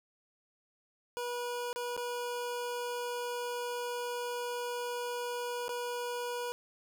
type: tone with dropouts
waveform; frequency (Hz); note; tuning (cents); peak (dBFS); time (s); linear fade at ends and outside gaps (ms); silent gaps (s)
25% pulse; 484.9; B4; -32; -31; 1.17-6.52; 0; 1.729-1.76 / 1.966-1.976 / 5.681-5.692
effects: none